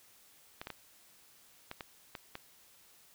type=clicks; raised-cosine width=0.3 ms; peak=-25 dBFS; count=7; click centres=0.615 / 0.671 / 0.703 / 1.714 / 1.808 / 2.152 / 2.354 s; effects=white hiss -62 dBFS RMS until 3.14 s